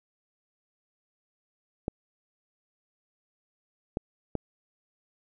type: clicks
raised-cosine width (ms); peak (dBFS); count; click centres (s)
2; -15; 3; 1.881 / 3.971 / 4.353
effects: none